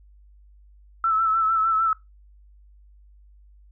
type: tone with vibrato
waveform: sine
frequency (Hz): 1318.5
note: E6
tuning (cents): 0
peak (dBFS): -18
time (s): 1.04-1.93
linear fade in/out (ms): 2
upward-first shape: sine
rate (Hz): 6.6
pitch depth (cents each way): 37
effects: noise-tail reverb RT60 0.2 s tail -22 dB re dry + added 50 Hz sine -49 dBFS peak until 3.71 s